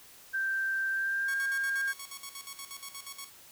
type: tone with pitch glide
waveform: sine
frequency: 1568 to 1604.7 Hz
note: G6 to G6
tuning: 0 to +40 cents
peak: -28 dBFS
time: 0.33-1.93 s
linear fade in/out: 20 ms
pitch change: +40 cents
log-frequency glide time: 0.91-1.39 s
type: tone with tremolo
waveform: 5% pulse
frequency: 1108.7 Hz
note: C#6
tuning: in tune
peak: -28 dBFS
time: 1.28-3.3 s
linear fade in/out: 5 ms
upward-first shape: square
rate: 8.4 Hz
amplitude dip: 75%
effects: white hiss -54 dBFS RMS until 3.51 s